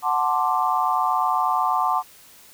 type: chord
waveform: sine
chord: D dominant seventh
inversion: first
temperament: equal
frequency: 740 / 880 / 1046.5 / 1174.7 Hz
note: F#5 / A5 / C6 / D6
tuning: 0 / 0 / 0 / 0 cents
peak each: -24 dBFS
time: 0.02-2.03 s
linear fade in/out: 50 ms
effects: white hiss -49 dBFS RMS until 2.53 s